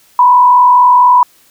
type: tone with frequency modulation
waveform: sine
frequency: 987.8 Hz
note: B5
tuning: in tune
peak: -3 dBFS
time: 0.19-1.23 s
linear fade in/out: 2 ms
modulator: 44.2 Hz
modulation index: 0.54
effects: white hiss -48 dBFS RMS until 1.5 s